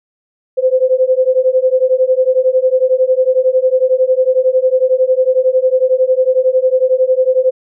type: beating tone pair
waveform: sine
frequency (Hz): 510 / 521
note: C5 / C5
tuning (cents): -44 / -7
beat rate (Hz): 11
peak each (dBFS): -12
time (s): 0.57-7.51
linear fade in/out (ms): 20
effects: none